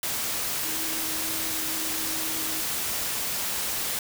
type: tone in noise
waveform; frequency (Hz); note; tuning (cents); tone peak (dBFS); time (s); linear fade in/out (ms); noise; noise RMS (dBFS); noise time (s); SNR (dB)
sine; 318.2; D#4; +39; -39; 0.65-2.61; 2; white; -29; 0.03-3.99; -13
effects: none